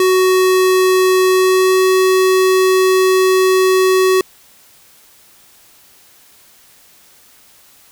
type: tone with pitch glide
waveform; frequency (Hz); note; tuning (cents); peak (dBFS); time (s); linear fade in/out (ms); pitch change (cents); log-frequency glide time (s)
square; 372.4 to 375; F#4 to F#4; +11 to +23; -10; 0-4.21; 2; +12; 1.26-1.84
effects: white hiss -47 dBFS RMS until 7.91 s